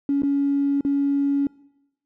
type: tone with dropouts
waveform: triangle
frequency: 280.9 Hz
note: C#4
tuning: 23 cents sharp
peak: -14 dBFS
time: 0.09-1.47 s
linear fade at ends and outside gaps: 2 ms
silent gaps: 0.221-0.233 / 0.809-0.849 s
effects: noise-tail reverb RT60 0.9 s tail -26 dB re dry + tanh soft clip ceiling -16 dBFS